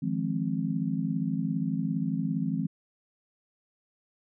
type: chord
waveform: sine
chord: F minor seventh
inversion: third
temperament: just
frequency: 157.15 / 174.61 / 209.5 / 261.9 Hz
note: Eb3 / F3 / Ab3 / C4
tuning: +18 / 0 / +15 / +2 cents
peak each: -32 dBFS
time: 0.02-2.67 s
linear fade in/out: 10 ms
effects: none